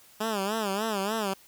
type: tone with vibrato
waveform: 10% pulse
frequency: 208.2 Hz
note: G#3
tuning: 5 cents sharp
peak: -19 dBFS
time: 0.2-1.34 s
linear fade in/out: 10 ms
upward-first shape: sine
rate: 3.4 Hz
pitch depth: 140 cents each way
effects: white hiss -56 dBFS RMS until 1.47 s